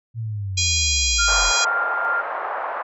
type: linear sweep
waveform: sine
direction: down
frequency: 116.9 to 38.88 Hz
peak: -24 dBFS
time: 0.14-1.53 s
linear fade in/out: 50 ms
type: harmonic tone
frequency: 815 Hz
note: G#5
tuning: 33 cents flat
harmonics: 3 / 4 / 5 / 6 / 7 / 8 / 9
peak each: -26 / -26 / -26 / -26 / -26 / -26 / -26 dBFS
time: 0.57-1.65 s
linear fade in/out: 10 ms
type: tone with tremolo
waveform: sine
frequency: 1396.9 Hz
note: F6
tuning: in tune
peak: -19 dBFS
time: 1.18-2.22 s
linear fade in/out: 20 ms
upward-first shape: square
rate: 2.3 Hz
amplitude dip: 30%
type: band-pass noise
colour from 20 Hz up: pink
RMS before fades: -27 dBFS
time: 1.27-2.83 s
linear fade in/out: 20 ms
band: 660 to 1400 Hz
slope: 24 dB/octave
effects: none